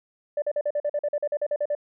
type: tone bursts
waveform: sine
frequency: 587.3 Hz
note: D5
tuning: in tune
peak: -21 dBFS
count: 15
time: 0.37-1.751 s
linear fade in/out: 5 ms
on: 51 ms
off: 44 ms
effects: tanh soft clip ceiling -18 dBFS